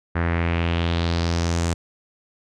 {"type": "tone with low-pass filter sweep", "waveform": "sawtooth", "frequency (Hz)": 84.6, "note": "E2", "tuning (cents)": 45, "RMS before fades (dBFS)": -22, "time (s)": [0.15, 1.74], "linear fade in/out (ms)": 10, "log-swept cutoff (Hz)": [1700, 7900], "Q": 2.7, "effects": []}